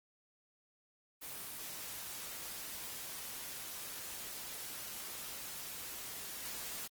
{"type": "noise with level steps", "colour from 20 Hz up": "white", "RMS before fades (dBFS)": [-45, -43], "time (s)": [1.21, 6.88], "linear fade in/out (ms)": 20, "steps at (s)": 6.44, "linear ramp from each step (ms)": 2, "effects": ["Opus 24 kbps"]}